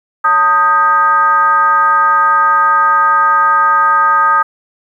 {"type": "tone with frequency modulation", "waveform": "sine", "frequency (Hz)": 1244.5, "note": "D#6", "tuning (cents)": 0, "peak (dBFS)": -7, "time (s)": [0.24, 4.43], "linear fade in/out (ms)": 10, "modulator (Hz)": 342, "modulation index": 0.8, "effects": ["8-bit"]}